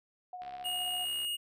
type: tone with tremolo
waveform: sine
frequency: 727 Hz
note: F#5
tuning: 31 cents flat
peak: -38 dBFS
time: 0.33-1.05 s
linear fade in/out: 2 ms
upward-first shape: triangle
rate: 15 Hz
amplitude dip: 50%
type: click train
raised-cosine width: 0.3 ms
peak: -35 dBFS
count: 57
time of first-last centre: 0.42-1.247 s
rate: 67.7 Hz
type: tone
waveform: square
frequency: 2863 Hz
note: F7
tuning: 42 cents sharp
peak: -33 dBFS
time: 0.64-1.37 s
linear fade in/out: 20 ms
effects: none